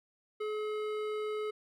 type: tone with hard clipping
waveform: triangle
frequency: 426.3 Hz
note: G#4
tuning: 45 cents sharp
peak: -35 dBFS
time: 0.4-1.51 s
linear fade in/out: 10 ms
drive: 17 dB
effects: none